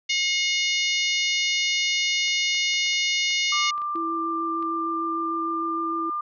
harmonic tone, 720 Hz, F#5, 47 cents flat, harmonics 3 / 4 / 5 / 6 / 7 / 8 / 9, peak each -25 / -27 / -29 / -31 / -32 / -33 / -34 dBFS, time 0.09-3.71 s, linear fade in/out 10 ms
clicks, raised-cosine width 0.3 ms, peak -31 dBFS, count 10, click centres 2.28 / 2.547 / 2.739 / 2.864 / 2.933 / 3.307 / 3.779 / 3.818 / 3.958 / 4.626 s
sine tone with pitch glide, 1187 to 1198.7 Hz, D6 to D6, +18 to +35 cents, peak -25 dBFS, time 3.52-6.21 s, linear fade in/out 5 ms, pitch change +17 cents, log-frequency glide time 4.45-6.05 s
sine tone with vibrato, 329.6 Hz, E4, in tune, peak -29 dBFS, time 3.95-6.1 s, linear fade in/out 5 ms, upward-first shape square, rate 6.6 Hz, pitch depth 9 cents each way
effects none

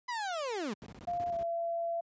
30% pulse linear sweep, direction down, 1010 to 185 Hz, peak -31 dBFS, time 0.08-0.74 s, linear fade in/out 10 ms
brown noise bursts, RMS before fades -44 dBFS, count 10, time 0.82-1.429 s, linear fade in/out 0 ms, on 42 ms, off 21 ms
sine tone with pitch glide, 698.5 to 676.3 Hz, F5 to E5, 0 to +44 cents, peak -31 dBFS, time 1.07-2.01 s, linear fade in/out 10 ms, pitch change -56 cents, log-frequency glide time 1.29-1.35 s
effects high-pass 100 Hz 12 dB/octave + resampled to 16000 Hz

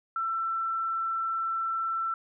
sine tone, 1339 Hz, E6, 27 cents sharp, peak -27 dBFS, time 0.16-2.14 s, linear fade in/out 2 ms, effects none

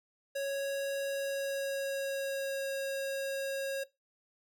square tone with pitch glide, 553 to 545.1 Hz, C#5 to C#5, -4 to -29 cents, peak -33 dBFS, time 0.35-3.84 s, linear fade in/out 10 ms, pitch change -25 cents, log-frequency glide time 1.06-2.74 s, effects noise-tail reverb RT60 0.2 s tail -19 dB re dry

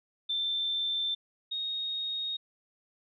sine tone pair in turn, 3557 / 3733 Hz, A7 / A#7, +18 / +2 cents, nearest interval minor second, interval 84 cents, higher second, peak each -28 / -31 dBFS, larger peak first, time 0.29-1.15 / 1.51-2.37 s, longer neither, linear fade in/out 10 ms, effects none

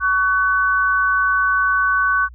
sine tone pair together, 1127.5 / 1505 Hz, C#6 / F#6, +29 / +29 cents, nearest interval perfect fourth, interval 500 cents, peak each -18 / -16 dBFS, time 0-2.29 s, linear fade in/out 50 ms, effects added 60 Hz sine -37 dBFS peak until 2.34 s

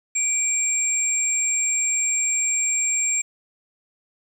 sine tone pair together, 2349 / 7458 Hz, D7 / A#8, 0 / 0 cents, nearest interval octave + minor sixth, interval 2000 cents, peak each -27 / -20 dBFS, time 0.15-3.22 s, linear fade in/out 10 ms, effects 8-bit

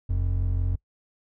triangle tone pair together, 44.18 / 89.8 Hz, F1 / F2, +21 / +49 cents, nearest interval octave, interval 1228 cents, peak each -23 dBFS, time 0.09-0.76 s, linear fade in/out 10 ms, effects noise-tail reverb RT60 0.1 s tail -23 dB re dry

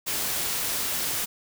white noise, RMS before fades -28 dBFS, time 0.06-1.26 s, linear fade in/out 20 ms, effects none

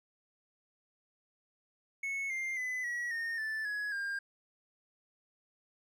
triangle tone with pitch steps, 2200 / 2103 / 2010 / 1921.9 / 1837.2 / 1756.3 / 1678.9 / 1604.9 Hz, C#7 / C7 / B6 / B6 / A#6 / A6 / G#6 / G6, -14 / +8 / +30 / -48 / -26 / -4 / +18 / +40 cents, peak -32 dBFS, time 2.03-4.19 s, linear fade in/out 5 ms, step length 270 ms, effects none

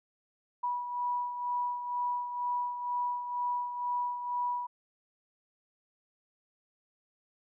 sine beating tone pair, 976 / 978.1 Hz, B5 / B5, -21 / -17 cents, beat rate 2.1 Hz, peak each -31 / -39 dBFS, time 0.63-4.67 s, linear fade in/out 10 ms, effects none

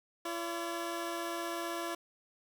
15% pulse tone pair together, 338.9 / 570 Hz, E4 / C#5, +48 / +48 cents, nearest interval major sixth, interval 900 cents, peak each -30 / -36 dBFS, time 0.25-1.95 s, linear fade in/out 5 ms, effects 10-bit

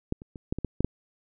clicks, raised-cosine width 3 ms, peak -14 / -30 / -27 / -14 / -19 / -15 / -12 / -10 dBFS, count 8, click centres 0.124 / 0.219 / 0.358 / 0.525 / 0.586 / 0.647 / 0.806 / 0.846 s, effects none

